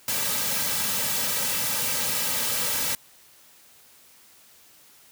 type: noise with comb filter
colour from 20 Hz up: white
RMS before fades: -26 dBFS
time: 0.08-2.95 s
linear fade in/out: 2 ms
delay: 2.8 ms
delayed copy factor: -0.85
effects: white hiss -54 dBFS RMS until 5.11 s + high-pass 60 Hz 12 dB/octave